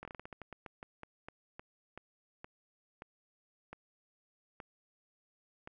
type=slowing click train; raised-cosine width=0.5 ms; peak=-30 dBFS; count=21; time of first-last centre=0.03-5.674 s; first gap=21 ms; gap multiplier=1.23; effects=none